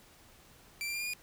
sawtooth tone with pitch steps, 2345 / 2370 / 2394 / 2419 / 2445 Hz, D7 / D7 / D7 / D#7 / D#7, -3 / +15 / +33 / -49 / -31 cents, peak -31 dBFS, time 0.81-1.135 s, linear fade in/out 0 ms, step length 65 ms, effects pink hiss -59 dBFS RMS until 1.22 s

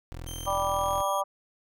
20% pulse tone, 41.98 Hz, E1, 32 cents sharp, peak -32 dBFS, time 0.12-1.02 s, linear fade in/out 0 ms
15% pulse tone with pitch glide, 3136 to 3265 Hz, G7 to G#7, 0 to -30 cents, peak -32 dBFS, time 0.26-1.22 s, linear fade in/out 20 ms, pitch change +70 cents, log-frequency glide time 0.43-0.94 s
harmonic tone, 196 Hz, G3, in tune, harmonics 3 / 4 / 5 / 6, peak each -30 / -31 / -30 / -30 dBFS, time 0.46-1.24 s, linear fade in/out 20 ms
effects none

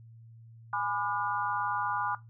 sine chord, G# diminished seventh, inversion none, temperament just, 830.6 / 996.7 / 1196.1 / 1435.3 Hz, G#5 / B5 / D6 / F6, 0 / +16 / +31 / +47 cents, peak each -34 dBFS, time 0.73-2.15 s, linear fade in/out 2 ms, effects noise-tail reverb RT60 0.2 s tail -18 dB re dry + added 114 Hz sine -49 dBFS peak until 2.29 s

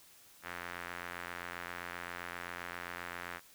sawtooth tone with band-pass filter, 87.6 Hz, F2, 6 cents sharp, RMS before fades -44 dBFS, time 0.42-3.41 s, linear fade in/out 50 ms, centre 1700 Hz, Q 1.8, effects white hiss -60 dBFS RMS until 3.54 s

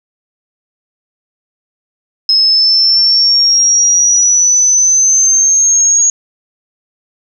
sine exponential sweep, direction up, 5150 to 6645 Hz, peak -6 dBFS, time 2.29-6.1 s, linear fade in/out 2 ms, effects none

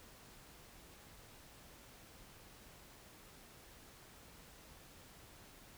silence, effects pink hiss -59 dBFS RMS until 5.77 s

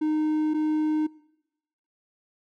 triangle tone pair in turn, 308.1 / 308.1 Hz, D#4 / D#4, -17 / -17 cents, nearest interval unison, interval 0 cents, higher neither, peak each -20 dBFS, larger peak neither, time 0.01-0.54 / 0.54-1.07 s, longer neither, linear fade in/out 10 ms, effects noise-tail reverb RT60 0.9 s tail -22 dB re dry

